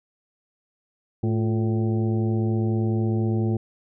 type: harmonic tone with a mistuned harmonic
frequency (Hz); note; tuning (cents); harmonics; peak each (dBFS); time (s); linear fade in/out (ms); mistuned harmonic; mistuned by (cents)
110; A2; 0; 1 / 2 / 3 / 4 / 5 / 6 / 7; -22 / -26 / -28 / -36 / -42 / -46 / -40; 1.23-3.57; 5; 3; +81
effects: none